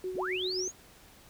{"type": "tone with tremolo", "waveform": "sine", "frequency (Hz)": 370, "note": "F#4", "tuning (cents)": 0, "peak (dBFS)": -31, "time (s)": [0.04, 0.68], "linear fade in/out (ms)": 2, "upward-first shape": "sine", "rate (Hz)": 7.7, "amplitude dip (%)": 45}
{"type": "linear sweep", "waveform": "sine", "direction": "up", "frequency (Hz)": [31.26, 6840], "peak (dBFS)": -32, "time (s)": [0.14, 0.72], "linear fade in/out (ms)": 50}
{"effects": ["pink hiss -56 dBFS RMS until 1.29 s"]}